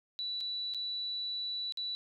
sine tone with dropouts, 3950 Hz, B7, in tune, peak -34 dBFS, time 0.19-1.95 s, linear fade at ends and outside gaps 0 ms, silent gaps 0.405-0.409 / 0.738-0.746 / 1.723-1.773 s, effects none

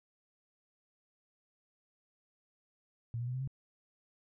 sine tone with pitch steps, 116.7 / 120.89 / 125.22 / 129.71 / 134.36 Hz, A#2 / B2 / B2 / C3 / C3, +2 / -37 / +24 / -15 / +46 cents, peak -34 dBFS, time 3.14-3.475 s, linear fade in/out 0 ms, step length 67 ms, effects none

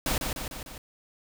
pink noise with echo, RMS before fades -27 dBFS, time 0.06-0.18 s, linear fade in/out 2 ms, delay 150 ms, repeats 4, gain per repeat -4 dB, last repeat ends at 0.78 s, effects none

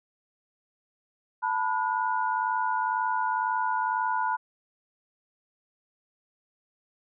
sine tone cluster, 886 / 988 / 1445 Hz, A5 / B5 / F#6, +12 / 0 / -41 cents, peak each -29 / -27 / -32 dBFS, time 1.42-4.37 s, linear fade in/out 20 ms, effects none

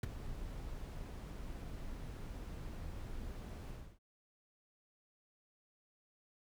brown noise with ADSR envelope, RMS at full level -31 dBFS, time 0.03-3.99 s, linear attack 4 ms, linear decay 17 ms, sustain -14 dB, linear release 290 ms, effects none

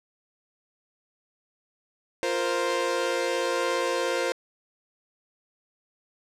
sawtooth chord, F suspended fourth, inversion none, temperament equal, 349.2 / 466.2 / 523.3 Hz, F4 / Bb4 / C5, 0 / 0 / 0 cents, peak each -27 / -26 / -23 dBFS, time 2.23-4.32 s, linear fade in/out 0 ms, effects low-pass 8000 Hz 12 dB/octave

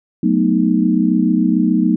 sine chord, B dominant seventh, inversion second, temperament equal, 185 / 220 / 246.9 / 311.1 Hz, F#3 / A3 / B3 / D#4, 0 / 0 / 0 / 0 cents, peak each -17 dBFS, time 0.23-1.96 s, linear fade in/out 5 ms, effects none

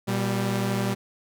sawtooth tone pair together, 120.06 / 196 Hz, B2 / G3, -48 / 0 cents, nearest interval minor sixth, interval 848 cents, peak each -23 / -22 dBFS, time 0.07-0.95 s, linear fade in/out 20 ms, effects none

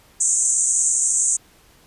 white band-pass noise, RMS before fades -19 dBFS, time 0.2-1.37 s, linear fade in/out 10 ms, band 6400 to 8700 Hz, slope 96 dB/octave, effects pink hiss -53 dBFS RMS until 1.86 s + resampled to 32000 Hz

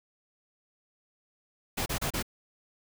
pink noise bursts, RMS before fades -31 dBFS, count 4, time 1.77-2.227 s, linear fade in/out 10 ms, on 91 ms, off 31 ms, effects none

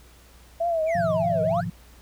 sine tone with vibrato, 659.3 Hz, E5, in tune, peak -21 dBFS, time 0.6-1.61 s, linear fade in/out 10 ms, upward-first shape triangle, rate 3.3 Hz, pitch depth 100 cents each way
triangle exponential two-way sweep, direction down then up, 2483 to 446.9 to 1900 Hz, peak -30 dBFS, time 0.86-1.65 s, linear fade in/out 50 ms, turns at 1.42 s
sine chord, F half-diminished seventh, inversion first, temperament equal, 103.83 / 123.47 / 155.56 / 174.61 Hz, Ab2 / Cb3 / Eb3 / F3, 0 / 0 / 0 / 0 cents, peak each -33 / -35 / -34 / -29 dBFS, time 0.95-1.7 s, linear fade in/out 5 ms
effects added 60 Hz sine -50 dBFS peak until 2.01 s + pink hiss -54 dBFS RMS until 2.01 s

